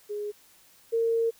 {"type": "tone pair in turn", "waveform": "sine", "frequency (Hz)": [415.5, 458.2], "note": ["G#4", "A#4"], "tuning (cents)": [1, -30], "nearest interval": "major second", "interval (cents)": 169, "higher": "second", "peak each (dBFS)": [-30, -22], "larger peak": "second", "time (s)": [[0.09, 0.32], [0.92, 1.31]], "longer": "second", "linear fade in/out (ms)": 20, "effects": ["white hiss -58 dBFS RMS until 1.39 s"]}